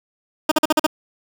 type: tone bursts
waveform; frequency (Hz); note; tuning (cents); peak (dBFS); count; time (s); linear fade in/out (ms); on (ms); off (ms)
15% pulse; 308.9; D#4; -12; -6; 6; 0.49-0.866; 5; 26; 44
effects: none